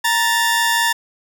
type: tone pair together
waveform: sawtooth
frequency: 932.3 / 1759.9 Hz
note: A#5 / A6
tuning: 0 / 0 cents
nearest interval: major seventh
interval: 1100 cents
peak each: -14 / -14 dBFS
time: 0.04-0.93 s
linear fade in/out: 10 ms
effects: none